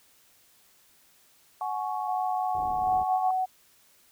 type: chord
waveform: sine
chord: F# suspended second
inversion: none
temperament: equal with one note detuned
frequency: 740 / 844.6 / 1108.7 Hz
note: F#5 / G#5 / C#6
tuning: 0 / +29 / 0 cents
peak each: -32 / -32 / -35 dBFS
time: 1.61-3.31 s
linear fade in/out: 2 ms
type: tone with pitch glide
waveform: sine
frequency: 740 to 747.3 Hz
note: F#5 to F#5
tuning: 0 to +17 cents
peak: -24 dBFS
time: 2.07-3.46 s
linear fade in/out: 20 ms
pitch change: +17 cents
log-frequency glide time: 2.73-3.16 s
type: low-pass noise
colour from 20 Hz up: pink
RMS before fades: -44 dBFS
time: 2.54-3.04 s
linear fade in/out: 10 ms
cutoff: 560 Hz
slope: 48 dB/octave
effects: white hiss -61 dBFS RMS until 4.11 s